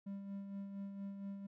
triangle tone with tremolo, 198 Hz, G3, 18 cents sharp, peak -39 dBFS, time 0.06-1.47 s, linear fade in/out 10 ms, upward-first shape sine, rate 4.3 Hz, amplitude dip 45%, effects none

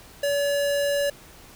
square tone, 570 Hz, C#5, 48 cents sharp, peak -22 dBFS, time 0.23-1.1 s, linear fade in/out 5 ms, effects pink hiss -48 dBFS RMS until 1.55 s

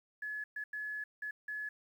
sine tone bursts at uneven times, 1704 Hz, G#6, 44 cents sharp, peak -37 dBFS, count 5, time 0.22-0.44 / 0.56-0.64 / 0.73-1.04 / 1.22-1.31 / 1.48-1.69 s, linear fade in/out 5 ms, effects 11-bit

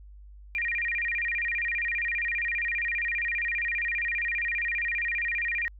sine tone with vibrato, 2117 Hz, C7, 20 cents sharp, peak -26 dBFS, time 0.55-5.68 s, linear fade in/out 0 ms, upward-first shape square, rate 15 Hz, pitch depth 210 cents each way, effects added 50 Hz sine -45 dBFS peak until 5.79 s

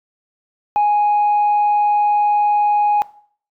sine tone, 830.6 Hz, G#5, in tune, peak -10 dBFS, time 0.76-3.02 s, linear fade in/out 0 ms, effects noise-tail reverb RT60 0.5 s tail -19 dB re dry + tanh soft clip ceiling -10 dBFS

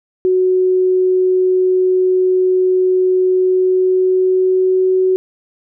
sine tone with pitch glide, 370 to 373.4 Hz, F#4 to F#4, 0 to +16 cents, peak -10 dBFS, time 0.25-5.16 s, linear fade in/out 0 ms, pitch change +16 cents, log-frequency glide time 3.27-4.91 s, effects none

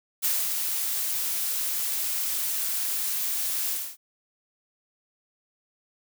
blue noise with ADSR envelope, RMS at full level -24 dBFS, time 0.22-3.97 s, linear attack 28 ms, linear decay 220 ms, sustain -4 dB, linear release 260 ms, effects none

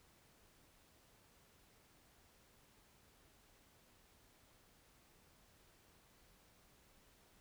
silence, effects pink hiss -69 dBFS RMS until 7.4 s

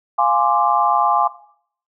sine chord, D half-diminished seventh, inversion first, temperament equal, 698.5 / 830.6 / 1046.5 / 1174.7 Hz, F5 / Ab5 / C6 / D6, 0 / 0 / 0 / 0 cents, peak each -20 / -17 / -19 / -19 dBFS, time 0.18-1.28 s, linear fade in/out 10 ms, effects noise-tail reverb RT60 0.6 s tail -17 dB re dry

